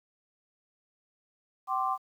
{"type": "chord", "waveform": "sine", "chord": "G suspended fourth", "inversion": "none", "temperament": "equal with one note detuned", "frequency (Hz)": [767.9, 1046.5, 1174.7], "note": ["G5", "C6", "D6"], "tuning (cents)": [-36, 0, 0], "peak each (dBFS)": -31, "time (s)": [1.67, 1.98], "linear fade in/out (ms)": 50, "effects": ["10-bit"]}